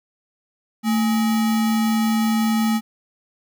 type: tone with sample-and-hold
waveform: sine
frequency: 222.3 Hz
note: A3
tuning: 18 cents sharp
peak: -16 dBFS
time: 0.83-2.81 s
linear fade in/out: 50 ms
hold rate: 1050 Hz
effects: none